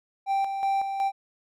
triangle tone with tremolo, 784 Hz, G5, in tune, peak -20 dBFS, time 0.26-1.12 s, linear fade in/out 50 ms, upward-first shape square, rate 2.7 Hz, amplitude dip 50%, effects none

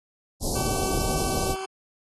pink band-stop noise, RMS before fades -27 dBFS, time 0.4-1.56 s, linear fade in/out 50 ms, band 880 to 4300 Hz, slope 48 dB/octave
20% pulse tone, 382.4 Hz, G4, 43 cents flat, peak -26 dBFS, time 0.55-1.66 s, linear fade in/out 10 ms
effects AAC 32 kbps

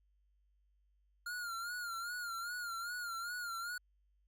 square tone with vibrato, 1409 Hz, F6, 15 cents sharp, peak -40 dBFS, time 1.26-3.78 s, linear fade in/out 5 ms, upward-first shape sine, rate 2.5 Hz, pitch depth 73 cents each way, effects added 50 Hz sine -70 dBFS peak until 4.27 s

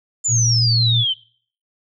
sine exponential sweep, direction down, 7240 to 3017 Hz, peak -16 dBFS, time 0.24-1.14 s, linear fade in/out 20 ms
sine tone with vibrato, 116.54 Hz, A#2, in tune, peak -16 dBFS, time 0.28-1.05 s, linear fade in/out 50 ms, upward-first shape sine, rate 6.3 Hz, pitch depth 16 cents each way
effects noise-tail reverb RT60 0.5 s tail -22 dB re dry

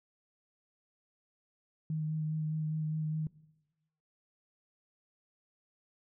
sine tone with vibrato, 155.56 Hz, D#3, in tune, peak -31 dBFS, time 1.9-3.27 s, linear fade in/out 2 ms, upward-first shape sine, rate 4.9 Hz, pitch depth 15 cents each way, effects noise-tail reverb RT60 1.0 s tail -20 dB re dry

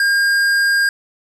triangle tone with hard clipping, 1612 Hz, G6, 48 cents sharp, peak -14 dBFS, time 0-0.89 s, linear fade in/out 2 ms, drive 15 dB, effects none

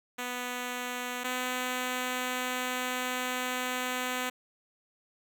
5% pulse tone pair in turn, 247.4 / 252.2 Hz, B3 / B3, +3 / +36 cents, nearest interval unison, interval 33 cents, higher second, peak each -22 / -19 dBFS, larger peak second, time 0.18-1.24 / 1.24-4.3 s, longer second, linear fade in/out 10 ms, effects none

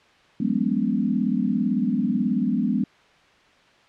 sine tone cluster, 172.6 / 191.4 / 209.6 / 247.7 / 285.5 Hz, F3 / G3 / G#3 / B3 / D4, -20 / -41 / +16 / +5 / -49 cents, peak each -31 / -28 / -24 / -24 / -29 dBFS, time 0.4-2.84 s, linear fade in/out 5 ms, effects white hiss -55 dBFS RMS until 3.88 s + low-pass 3000 Hz 12 dB/octave

